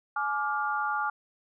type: chord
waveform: sine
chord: D diminished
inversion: second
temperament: just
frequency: 845.8 / 1174.7 / 1409.6 Hz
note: Ab5 / D6 / F6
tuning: +31 / 0 / +16 cents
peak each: -31 dBFS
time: 0.16-1.1 s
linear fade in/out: 5 ms
effects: none